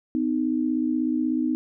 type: tone pair together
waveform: sine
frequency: 253.4 / 309.8 Hz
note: B3 / D#4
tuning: +45 / -7 cents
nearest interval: minor third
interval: 348 cents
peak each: -24 / -24 dBFS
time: 0.15-1.55 s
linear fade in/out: 0 ms
effects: none